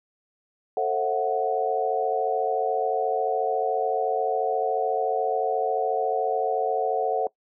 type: chord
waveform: sine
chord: F# half-diminished seventh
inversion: first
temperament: just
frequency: 444 / 532.8 / 666 / 740 Hz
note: A4 / C5 / E5 / F#5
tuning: +16 / +31 / +18 / 0 cents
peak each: -26 / -29 / -30 / -25 dBFS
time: 0.77-7.27 s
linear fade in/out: 2 ms
effects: noise-tail reverb RT60 0.1 s tail -21 dB re dry